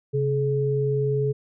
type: tone pair together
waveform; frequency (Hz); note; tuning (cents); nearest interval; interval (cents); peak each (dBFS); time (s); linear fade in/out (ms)
sine; 134.93 / 425.3; C#3 / G#4; -46 / +41; octave + minor sixth; 1987; -23; 0.13-1.33; 20
effects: none